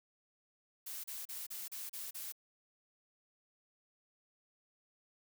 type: noise bursts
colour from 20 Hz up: blue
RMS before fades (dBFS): -44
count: 7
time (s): 0.86-2.324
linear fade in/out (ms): 10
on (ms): 180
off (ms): 34
effects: none